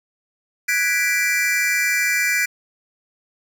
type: chord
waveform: square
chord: G# half-diminished seventh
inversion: third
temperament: equal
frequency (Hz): 1480 / 1661.2 / 1975.5 / 2349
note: F#6 / G#6 / B6 / D7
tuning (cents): 0 / 0 / 0 / 0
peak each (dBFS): -28 / -26 / -22 / -22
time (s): 0.68-2.46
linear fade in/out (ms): 10
effects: 8-bit